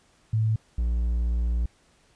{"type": "tone pair in turn", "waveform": ["sine", "triangle"], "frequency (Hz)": [110, 58.61], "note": ["A2", "A#1"], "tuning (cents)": [0, 10], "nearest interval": "major seventh", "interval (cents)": 1090, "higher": "first", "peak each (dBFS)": -20, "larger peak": "neither", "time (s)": [[0.33, 0.56], [0.78, 1.66]], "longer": "second", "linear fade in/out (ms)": 5, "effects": ["pink hiss -62 dBFS RMS until 2.15 s", "resampled to 22050 Hz"]}